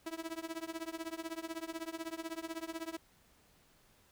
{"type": "tone with tremolo", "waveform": "sawtooth", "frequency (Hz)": 326.9, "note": "E4", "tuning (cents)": -14, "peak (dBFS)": -32, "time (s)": [0.06, 2.97], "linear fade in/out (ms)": 5, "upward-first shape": "triangle", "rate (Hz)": 16, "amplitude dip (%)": 100, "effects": ["pink hiss -67 dBFS RMS until 4.11 s"]}